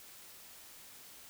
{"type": "silence", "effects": ["white hiss -54 dBFS RMS until 1.29 s"]}